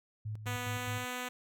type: tone with tremolo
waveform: sine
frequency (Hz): 107.2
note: A2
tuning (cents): -45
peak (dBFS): -35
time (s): 0.25-1.05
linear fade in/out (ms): 10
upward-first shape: square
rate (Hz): 4.8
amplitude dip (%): 60
type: tone with pitch glide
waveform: 5% pulse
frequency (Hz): 246.9 to 249.2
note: B3 to B3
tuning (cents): 0 to +16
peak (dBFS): -25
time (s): 0.46-1.29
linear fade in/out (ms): 10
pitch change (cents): +16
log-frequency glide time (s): 0.62-1.01
effects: none